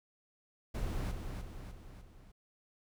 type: noise with echo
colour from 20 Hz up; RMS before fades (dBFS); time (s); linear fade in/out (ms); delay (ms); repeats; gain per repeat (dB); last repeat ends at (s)
brown; -36; 0.74-1.12; 10; 300; 4; -5; 2.32
effects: none